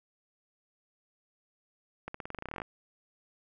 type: accelerating click train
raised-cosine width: 0.5 ms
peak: -23 dBFS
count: 16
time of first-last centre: 2.08-2.618 s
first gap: 64 ms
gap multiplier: 0.91
effects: none